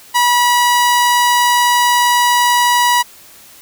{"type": "tone", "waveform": "sawtooth", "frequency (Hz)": 971, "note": "B5", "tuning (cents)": -30, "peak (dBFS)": -6, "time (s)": [0.14, 3.03], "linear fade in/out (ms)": 20, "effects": ["white hiss -41 dBFS RMS until 3.61 s"]}